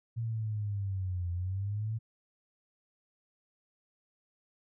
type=linear two-way sweep; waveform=sine; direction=down then up; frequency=116.54 to 86.5 to 113.3 Hz; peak=-31 dBFS; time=0.16-1.99 s; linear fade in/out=20 ms; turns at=1.31 s; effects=none